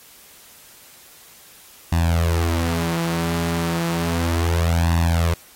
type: tone with flanger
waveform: sawtooth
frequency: 83.9 Hz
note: E2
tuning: 31 cents sharp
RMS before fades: -20 dBFS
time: 1.92-5.34 s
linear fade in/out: 5 ms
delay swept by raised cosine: 1.1 to 7 ms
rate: 0.33 Hz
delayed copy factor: +1
effects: white hiss -47 dBFS RMS until 5.55 s + AAC 48 kbps